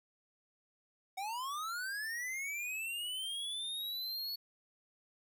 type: linear sweep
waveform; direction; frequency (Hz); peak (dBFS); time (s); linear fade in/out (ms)
square; up; 740 to 4426; -38; 1.17-4.36; 10
effects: 12-bit